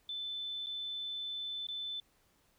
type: tone with dropouts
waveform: sine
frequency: 3520 Hz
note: A7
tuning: in tune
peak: -37 dBFS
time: 0.09-2 s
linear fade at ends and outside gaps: 2 ms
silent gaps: 0.662-0.668 / 1.669-1.686 s
effects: pink hiss -71 dBFS RMS until 2.58 s